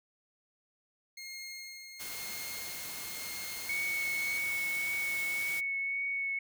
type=tone with tremolo; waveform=20% pulse; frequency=2139 Hz; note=C7; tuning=38 cents sharp; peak=-36 dBFS; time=1.17-4.38 s; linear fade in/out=5 ms; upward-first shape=sine; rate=1 Hz; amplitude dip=45%
type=noise; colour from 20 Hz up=white; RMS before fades=-42 dBFS; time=1.99-5.61 s; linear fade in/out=20 ms
type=tone with vibrato; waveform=sine; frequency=2217 Hz; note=C#7; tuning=in tune; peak=-31 dBFS; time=3.69-6.39 s; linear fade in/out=5 ms; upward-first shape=triangle; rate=1.8 Hz; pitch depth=14 cents each way
effects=none